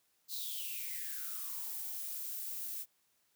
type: noise with high-pass filter sweep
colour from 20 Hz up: violet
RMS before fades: -41 dBFS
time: 0.28-2.86 s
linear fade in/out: 50 ms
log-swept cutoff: 4300 to 230 Hz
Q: 9.5
effects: white hiss -75 dBFS RMS until 3.35 s + high-pass 60 Hz 12 dB/octave